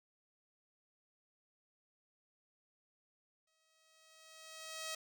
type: tone with exponential growth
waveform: 5% pulse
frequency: 638 Hz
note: D#5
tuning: 43 cents sharp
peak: -28 dBFS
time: 3.47-4.95 s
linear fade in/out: 5 ms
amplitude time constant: 320 ms
effects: none